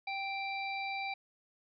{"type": "harmonic tone", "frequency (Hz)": 784, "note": "G5", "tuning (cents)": 0, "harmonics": [1, 3, 5, 6], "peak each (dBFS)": [-38, -38, -47, -51], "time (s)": [0.07, 1.14], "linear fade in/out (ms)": 5, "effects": []}